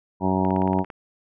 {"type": "harmonic tone", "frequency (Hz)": 94.2, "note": "F#2", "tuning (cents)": 32, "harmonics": [1, 2, 3, 4, 5, 6, 7, 8, 9, 10], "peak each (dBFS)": [-29, -23, -26, -28, -37, -34, -31, -33, -30, -28], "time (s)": [0.2, 0.85], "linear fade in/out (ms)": 50}
{"type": "click train", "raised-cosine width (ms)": 0.5, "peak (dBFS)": -22, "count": 9, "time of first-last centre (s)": [0.45, 0.902], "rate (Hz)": 17.7}
{"effects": []}